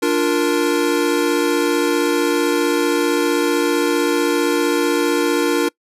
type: chord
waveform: square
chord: Bb major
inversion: first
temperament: equal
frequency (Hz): 293.7 / 349.2 / 466.2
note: D4 / F4 / Bb4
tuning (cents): 0 / 0 / 0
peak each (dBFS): -20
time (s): 0.02-5.69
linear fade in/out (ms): 10
effects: noise-tail reverb RT60 0.1 s tail -24 dB re dry + resampled to 32000 Hz